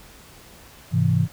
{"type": "chord", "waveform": "sine", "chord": "Ab augmented", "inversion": "none", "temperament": "equal", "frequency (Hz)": [103.83, 130.81, 164.81], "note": ["Ab2", "C3", "E3"], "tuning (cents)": [0, 0, 0], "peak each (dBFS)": [-21, -21, -20], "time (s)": [0.91, 1.28], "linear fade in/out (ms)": 50, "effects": ["pink hiss -47 dBFS RMS until 1.32 s"]}